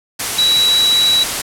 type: tone in noise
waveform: sine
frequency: 3908 Hz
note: B7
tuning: 19 cents flat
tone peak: -10 dBFS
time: 0.38-1.24 s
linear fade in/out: 10 ms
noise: white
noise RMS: -19 dBFS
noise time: 0.19-1.42 s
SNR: +6 dB
effects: low-pass 11000 Hz 12 dB/octave